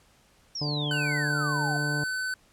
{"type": "exponential sweep", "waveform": "sine", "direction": "down", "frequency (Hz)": [5700, 698.5], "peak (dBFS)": -31, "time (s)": [0.55, 1.77], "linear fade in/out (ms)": 5}
{"type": "harmonic tone", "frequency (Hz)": 147.2, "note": "D3", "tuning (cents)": 4, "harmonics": [1, 2, 3, 4, 5, 6, 7], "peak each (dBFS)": [-29, -35, -39, -41, -43, -45, -46], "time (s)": [0.61, 2.04], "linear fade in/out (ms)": 5}
{"type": "tone", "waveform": "square", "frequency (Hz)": 1514, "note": "F#6", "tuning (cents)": 39, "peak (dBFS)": -29, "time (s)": [0.91, 2.34], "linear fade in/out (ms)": 2}
{"effects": ["pink hiss -61 dBFS RMS until 2.52 s", "low-pass 11000 Hz 12 dB/octave"]}